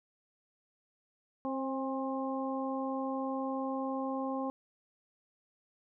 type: harmonic tone with a mistuned harmonic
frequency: 265.7 Hz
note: C4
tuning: 27 cents sharp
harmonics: 1 / 2 / 3 / 4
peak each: -35 / -38 / -40 / -41 dBFS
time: 1.45-4.5 s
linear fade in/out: 0 ms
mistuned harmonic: 3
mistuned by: +26 cents
effects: none